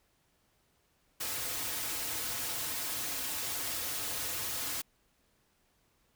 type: noise with comb filter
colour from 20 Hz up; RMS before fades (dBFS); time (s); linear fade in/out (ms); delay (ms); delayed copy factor
white; -36; 1.2-4.82; 10; 5.1; -0.7
effects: pink hiss -72 dBFS RMS until 6.15 s